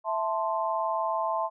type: chord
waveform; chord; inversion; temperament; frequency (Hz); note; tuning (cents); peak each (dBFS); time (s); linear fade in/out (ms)
sine; A minor; second; equal; 659.3 / 880 / 1046.5; E5 / A5 / C6; 0 / 0 / 0; -30; 0.04-1.5; 50
effects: none